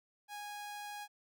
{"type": "tone", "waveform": "sawtooth", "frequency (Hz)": 826, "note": "G#5", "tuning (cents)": -10, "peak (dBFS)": -39, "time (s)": [0.28, 1.08], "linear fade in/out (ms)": 50, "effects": []}